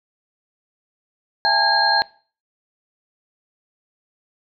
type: tone cluster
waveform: sine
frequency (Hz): 665 / 814 / 884 / 1635 / 4192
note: E5 / G#5 / A5 / G#6 / C8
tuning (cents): +15 / -35 / +8 / -28 / +2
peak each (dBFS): -28 / -20 / -21 / -20 / -19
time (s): 1.45-2.02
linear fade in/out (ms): 0
effects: noise-tail reverb RT60 0.4 s tail -21 dB re dry

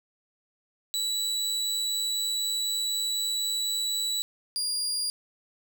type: tone pair in turn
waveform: 30% pulse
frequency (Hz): 3938 / 4822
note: B7 / D8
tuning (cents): -6 / +45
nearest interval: major third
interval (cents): 351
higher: second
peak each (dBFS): -24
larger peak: neither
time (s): 0.94-4.22 / 4.56-5.1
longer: first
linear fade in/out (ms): 0
effects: none

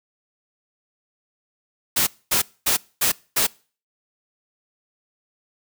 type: noise bursts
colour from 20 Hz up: white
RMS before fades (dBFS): -19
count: 5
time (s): 1.96-3.47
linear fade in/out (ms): 10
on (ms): 110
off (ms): 240
effects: noise-tail reverb RT60 0.4 s tail -24 dB re dry

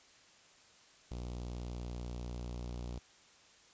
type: tone with notch filter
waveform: sawtooth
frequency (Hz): 60.3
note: B1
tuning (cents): -41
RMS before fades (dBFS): -42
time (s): 1.11-2.99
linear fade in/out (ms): 5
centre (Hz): 1700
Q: 0.74
effects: white hiss -62 dBFS RMS until 3.73 s + resampled to 16000 Hz

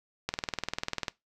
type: click train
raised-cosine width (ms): 0.2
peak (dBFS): -12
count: 17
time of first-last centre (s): 0.29-1.082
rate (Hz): 20.2
effects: noise-tail reverb RT60 0.2 s tail -23 dB re dry

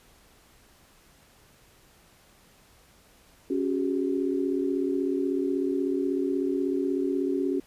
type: chord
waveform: sine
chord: C# suspended fourth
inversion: none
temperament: equal with one note detuned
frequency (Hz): 277.2 / 370 / 406.3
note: C#4 / F#4 / G#4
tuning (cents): 0 / 0 / -38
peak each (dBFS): -27 / -28 / -32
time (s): 3.5-7.6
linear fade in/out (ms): 5
effects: pink hiss -58 dBFS RMS until 7.66 s + resampled to 32000 Hz

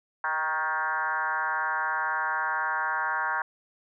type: tone with frequency modulation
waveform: sine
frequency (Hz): 1261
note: D#6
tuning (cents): +23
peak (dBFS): -25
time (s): 0.24-3.42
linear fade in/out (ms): 2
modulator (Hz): 160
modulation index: 2.8
effects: none

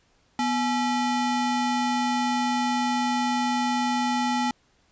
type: ring-modulated tone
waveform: square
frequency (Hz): 547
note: C#5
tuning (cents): -23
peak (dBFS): -20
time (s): 0.39-4.51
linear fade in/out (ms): 2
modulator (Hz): 301
effects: pink hiss -64 dBFS RMS until 4.91 s + resampled to 16000 Hz

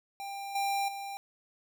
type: tone with level steps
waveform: square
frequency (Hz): 794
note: G5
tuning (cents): +22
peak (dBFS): -38 / -29 / -38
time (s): 0.2-1.17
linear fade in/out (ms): 0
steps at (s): 0.55 / 0.88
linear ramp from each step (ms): 5
effects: none

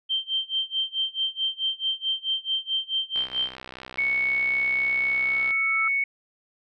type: tone with tremolo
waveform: sine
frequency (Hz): 3136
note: G7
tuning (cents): 0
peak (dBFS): -21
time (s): 0.09-3.55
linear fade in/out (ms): 20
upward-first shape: sine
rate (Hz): 4.6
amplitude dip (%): 95
type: click train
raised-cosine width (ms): 0.3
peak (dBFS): -22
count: 151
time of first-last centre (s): 3.16-5.507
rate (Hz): 63.9
type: tone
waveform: sine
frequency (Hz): 2217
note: C#7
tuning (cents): 0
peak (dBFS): -21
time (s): 3.98-6.04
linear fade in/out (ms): 5
type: tone with exponential growth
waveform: sine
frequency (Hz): 1318.5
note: E6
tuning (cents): 0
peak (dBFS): -25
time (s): 4.68-5.88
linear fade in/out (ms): 2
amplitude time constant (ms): 260
effects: none

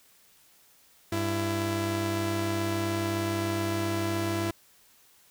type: tone pair together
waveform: sawtooth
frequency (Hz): 99.3 / 334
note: G2 / E4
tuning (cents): +23 / +23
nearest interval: octave + major sixth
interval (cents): 2100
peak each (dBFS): -27 / -25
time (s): 1.12-4.51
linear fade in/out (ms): 5
effects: white hiss -60 dBFS RMS until 5.3 s

